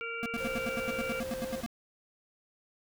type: harmonic tone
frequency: 462.9 Hz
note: A#4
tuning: 12 cents flat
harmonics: 1 / 3 / 5 / 6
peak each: -41 / -39 / -39 / -44 dBFS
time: 0.01-1.2 s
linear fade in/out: 0 ms
type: tone bursts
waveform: square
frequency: 233.1 Hz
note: A#3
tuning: in tune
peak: -33 dBFS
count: 14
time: 0.23-1.662 s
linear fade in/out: 0 ms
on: 28 ms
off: 80 ms
type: noise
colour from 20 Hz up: pink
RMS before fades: -45 dBFS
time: 0.37-1.65 s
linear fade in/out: 10 ms
type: tone with vibrato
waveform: triangle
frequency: 523 Hz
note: C5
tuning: 1 cent flat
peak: -34 dBFS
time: 0.4-1.61 s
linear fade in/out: 10 ms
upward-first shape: triangle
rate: 3.7 Hz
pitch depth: 10 cents each way
effects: none